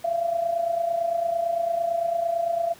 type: tone with amplitude modulation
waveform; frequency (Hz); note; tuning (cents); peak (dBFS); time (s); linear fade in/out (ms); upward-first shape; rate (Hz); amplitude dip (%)
sine; 679; F5; -49; -19; 0.04-2.74; 10; sine; 28.9; 65
effects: pink hiss -49 dBFS RMS until 2.79 s + high-pass 100 Hz 12 dB/octave